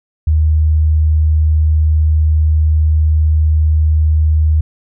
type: tone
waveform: sine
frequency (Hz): 77.6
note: D#2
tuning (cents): -4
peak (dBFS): -8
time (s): 0.27-4.61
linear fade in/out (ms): 5
effects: none